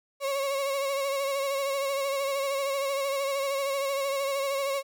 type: tone with vibrato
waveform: 35% pulse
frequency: 551 Hz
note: C#5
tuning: 11 cents flat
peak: -25 dBFS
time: 0.2-4.83 s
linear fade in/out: 50 ms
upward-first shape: sine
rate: 13 Hz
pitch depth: 40 cents each way
effects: none